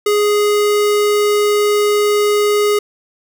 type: tone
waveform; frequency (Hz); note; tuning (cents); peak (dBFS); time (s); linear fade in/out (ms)
square; 415.3; G#4; 0; -12; 0.06-2.79; 5
effects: none